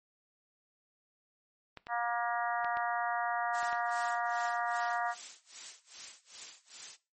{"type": "clicks", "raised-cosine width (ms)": 0.3, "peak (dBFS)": -28, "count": 6, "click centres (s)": [1.773, 1.869, 2.646, 2.771, 3.63, 3.729]}
{"type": "harmonic tone", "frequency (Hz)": 236.9, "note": "A#3", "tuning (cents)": 28, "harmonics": [3, 4, 5, 6, 7, 8], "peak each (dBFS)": [-34, -36, -38, -40, -41, -42], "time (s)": [1.88, 5.15], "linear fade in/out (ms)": 50}
{"type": "noise with tremolo", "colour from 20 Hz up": "blue", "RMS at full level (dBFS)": -40, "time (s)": [3.53, 6.97], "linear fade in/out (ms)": 20, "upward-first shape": "sine", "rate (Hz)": 2.5, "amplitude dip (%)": 95}
{"effects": ["noise-tail reverb RT60 0.3 s tail -18 dB re dry", "MP3 32 kbps"]}